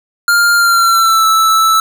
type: tone with pitch glide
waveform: square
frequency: 1402 to 1315.7 Hz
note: F6 to E6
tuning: +6 to -4 cents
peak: -8 dBFS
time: 0.28-1.8 s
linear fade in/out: 2 ms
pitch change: -110 cents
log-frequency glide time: 0.55-1.26 s
effects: none